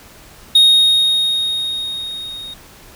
triangle tone with level ramp, 3729 Hz, A#7, in tune, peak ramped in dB -4 to -27 dBFS, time 0.55-2.54 s, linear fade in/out 5 ms, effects pink hiss -42 dBFS RMS until 2.95 s

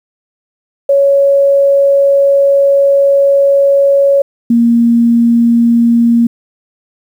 sine tone pair in turn, 557 / 234.2 Hz, C#5 / A#3, +8 / +8 cents, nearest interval octave + minor third, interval 1500 cents, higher first, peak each -5 dBFS, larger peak neither, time 0.89-4.22 / 4.5-6.27 s, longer first, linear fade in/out 5 ms, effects 7-bit

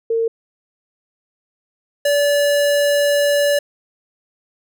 sine / square tone pair in turn, 455.7 / 576.5 Hz, A#4 / D5, -39 / -32 cents, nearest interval major third, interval 407 cents, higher second, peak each -15 / -14 dBFS, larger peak second, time 0.1-0.28 / 2.05-3.59 s, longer second, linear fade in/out 5 ms, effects none

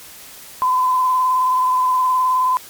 sine tone with vibrato, 1017 Hz, C6, 50 cents flat, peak -13 dBFS, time 0.62-2.57 s, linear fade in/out 0 ms, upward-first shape triangle, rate 19 Hz, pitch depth 32 cents each way, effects white hiss -39 dBFS RMS until 2.69 s + MP3 96 kbps

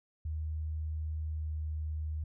sine tone with pitch glide, 77.9 to 77.32 Hz, D#2 to D#2, +3 to -10 cents, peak -33 dBFS, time 0.25-2.24 s, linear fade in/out 5 ms, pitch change -13 cents, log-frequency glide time 1.3-1.54 s, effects none

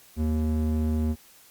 square tone with band-pass filter, 77.5 Hz, D#2, 6 cents flat, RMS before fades -25 dBFS, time 0.16-1.16 s, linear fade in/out 50 ms, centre 170 Hz, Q 1.7, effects white hiss -54 dBFS RMS until 1.5 s + Opus 48 kbps

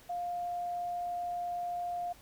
sine tone, 704 Hz, F5, 14 cents sharp, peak -33 dBFS, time 0.09-2.13 s, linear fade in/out 10 ms, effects pink hiss -58 dBFS RMS until 2.21 s

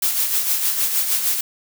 blue noise with tremolo, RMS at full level -18 dBFS, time 0.02-1.41 s, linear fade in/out 5 ms, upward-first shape sine, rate 6.5 Hz, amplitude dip 50%, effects none

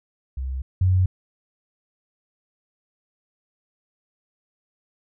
sine tone pair in turn, 65.41 / 92.5 Hz, C2 / F#2, 0 / 0 cents, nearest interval tritone, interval 600 cents, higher second, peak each -25 / -15 dBFS, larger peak second, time 0.37-0.62 / 0.81-1.06 s, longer neither, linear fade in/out 5 ms, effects none

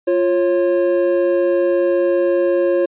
triangle tone pair together, 349.2 / 545.5 Hz, F4 / C#5, 0 / -28 cents, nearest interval minor sixth, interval 772 cents, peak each -14 dBFS, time 0.07-2.86 s, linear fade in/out 10 ms, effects resampled to 8000 Hz

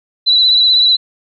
sine tone with vibrato, 3973 Hz, B7, 10 cents sharp, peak -7 dBFS, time 0.26-0.97 s, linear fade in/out 20 ms, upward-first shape triangle, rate 16 Hz, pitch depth 45 cents each way, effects none

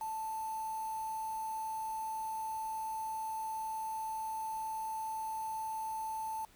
sine tone with quantisation, 881 Hz, A5, 2 cents sharp, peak -36 dBFS, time 0.01-6.45 s, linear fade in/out 2 ms, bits 8, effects pink hiss -63 dBFS RMS until 6.55 s

